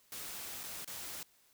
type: noise with dropouts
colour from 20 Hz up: white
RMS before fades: -44 dBFS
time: 0.12-1.23 s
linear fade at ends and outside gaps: 1 ms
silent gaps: 0.633-0.637 / 0.846-0.876 s
effects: white hiss -68 dBFS RMS until 1.53 s